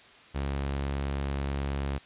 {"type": "tone", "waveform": "sawtooth", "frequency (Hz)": 69.3, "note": "C#2", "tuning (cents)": 0, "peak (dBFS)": -25, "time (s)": [0.34, 1.99], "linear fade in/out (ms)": 20, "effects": ["white hiss -53 dBFS RMS until 2.05 s", "resampled to 8000 Hz"]}